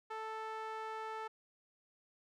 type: tone with band-pass filter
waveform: sawtooth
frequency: 440 Hz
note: A4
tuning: in tune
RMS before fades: -43 dBFS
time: 0.1-1.28 s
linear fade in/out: 10 ms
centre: 1100 Hz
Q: 1.5
effects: none